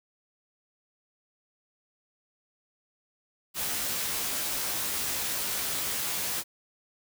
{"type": "noise with comb filter", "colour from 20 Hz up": "white", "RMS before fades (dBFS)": -31, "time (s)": [3.54, 6.44], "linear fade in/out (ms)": 50, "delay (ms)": 15, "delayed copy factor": 0.9, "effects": []}